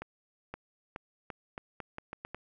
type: accelerating click train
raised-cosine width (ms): 0.5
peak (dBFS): -24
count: 10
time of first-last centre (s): 0.02-2.346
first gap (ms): 520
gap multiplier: 0.81
effects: none